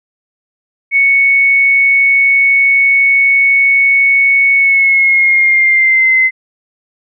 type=tone with pitch glide; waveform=sine; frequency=2217 to 2057 Hz; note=C#7 to C7; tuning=0 to -30 cents; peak=-6 dBFS; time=0.91-6.31 s; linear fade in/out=50 ms; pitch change=-130 cents; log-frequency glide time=4.56-6.18 s; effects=none